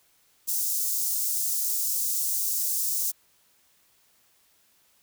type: high-pass noise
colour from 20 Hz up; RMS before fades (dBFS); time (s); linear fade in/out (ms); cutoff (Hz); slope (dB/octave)
white; -27; 0.47-3.12; 20; 5800; 24
effects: white hiss -64 dBFS RMS until 5.02 s